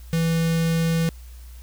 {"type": "tone with notch filter", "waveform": "square", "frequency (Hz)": 164.81, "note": "E3", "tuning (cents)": 0, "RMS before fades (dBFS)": -21, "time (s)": [0.13, 1.09], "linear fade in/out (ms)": 0, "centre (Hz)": 910, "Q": 1.2, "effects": ["added 60 Hz sine -38 dBFS peak until 1.62 s", "white hiss -53 dBFS RMS until 1.62 s"]}